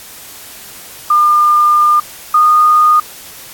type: tone pair in turn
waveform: sine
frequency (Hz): 1204 / 1227.9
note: D6 / D#6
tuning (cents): +43 / -23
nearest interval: unison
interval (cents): 34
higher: second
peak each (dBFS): -6 / -5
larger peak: second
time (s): 1.1-2 / 2.34-3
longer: first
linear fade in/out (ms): 5
effects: white hiss -33 dBFS RMS until 3.53 s + AAC 64 kbps